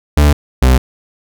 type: tone pair in turn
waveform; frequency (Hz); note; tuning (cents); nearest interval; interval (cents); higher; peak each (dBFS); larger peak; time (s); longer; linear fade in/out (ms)
40% pulse; 73.42 / 63.99; D2 / C2; 0 / -38; major second; 238; first; -5; neither; 0.17-0.33 / 0.62-0.78; neither; 5
effects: none